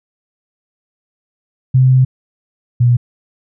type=tone pair in turn; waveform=sine; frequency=129.6 / 121.4 Hz; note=C3 / B2; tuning=-16 / -29 cents; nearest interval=minor second; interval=113 cents; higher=first; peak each=-6 / -7 dBFS; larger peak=first; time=1.74-2.05 / 2.8-2.97 s; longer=first; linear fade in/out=10 ms; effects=none